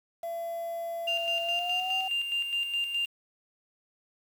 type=tone with pitch glide; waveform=sine; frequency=675 to 757.7 Hz; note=E5 to F#5; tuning=+41 to +41 cents; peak=-31 dBFS; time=0.23-2.08 s; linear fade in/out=5 ms; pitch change=+200 cents; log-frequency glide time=1.43-1.94 s
type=tone with tremolo; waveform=sine; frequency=2794 Hz; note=F7; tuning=in tune; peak=-25 dBFS; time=1.07-3.06 s; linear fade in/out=10 ms; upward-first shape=square; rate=4.8 Hz; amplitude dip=50%
effects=tanh soft clip ceiling -21 dBFS + 8-bit